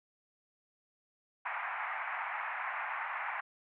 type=band-pass noise; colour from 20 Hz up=pink; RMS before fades=-38 dBFS; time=1.45-3.41 s; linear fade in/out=10 ms; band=760 to 2300 Hz; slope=48 dB/octave; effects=none